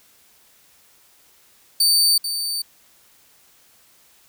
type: tone with echo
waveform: sawtooth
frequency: 4580 Hz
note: D8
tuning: 44 cents flat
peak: -11 dBFS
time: 1.8-2.18 s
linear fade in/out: 5 ms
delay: 440 ms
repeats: 1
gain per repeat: -9 dB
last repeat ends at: 2.62 s
effects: white hiss -55 dBFS RMS until 4.28 s